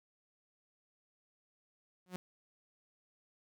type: tone with exponential growth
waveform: sawtooth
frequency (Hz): 182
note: F#3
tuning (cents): -28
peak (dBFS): -32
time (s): 2.06-2.16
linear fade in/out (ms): 0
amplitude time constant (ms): 21
effects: none